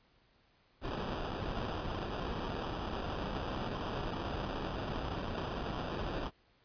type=noise with sample-and-hold; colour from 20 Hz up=pink; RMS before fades=-38 dBFS; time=0.81-6.31 s; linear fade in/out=50 ms; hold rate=2100 Hz; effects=pink hiss -69 dBFS RMS until 6.64 s + resampled to 11025 Hz